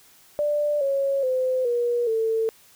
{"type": "tone with pitch steps", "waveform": "sine", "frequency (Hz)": [590, 550.5, 513.6, 479.2, 447.1], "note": ["D5", "C#5", "C5", "A#4", "A4"], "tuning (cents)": [8, -12, -32, 48, 28], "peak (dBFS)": -20, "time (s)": [0.39, 2.49], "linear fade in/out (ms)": 0, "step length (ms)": 420, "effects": ["white hiss -54 dBFS RMS until 2.75 s"]}